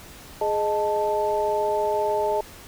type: tone cluster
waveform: sine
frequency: 418.4 / 620 / 878 Hz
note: G#4 / D#5 / A5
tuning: +13 / -6 / -4 cents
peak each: -25 dBFS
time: 0.41-2.41 s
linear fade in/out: 5 ms
effects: pink hiss -44 dBFS RMS until 2.67 s